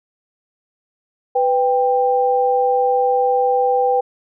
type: tone pair together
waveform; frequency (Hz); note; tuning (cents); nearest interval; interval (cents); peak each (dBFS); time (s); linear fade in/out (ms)
sine; 497.7 / 790; B4 / G5; +13 / +13; minor sixth; 800; -16; 1.35-4.01; 10
effects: none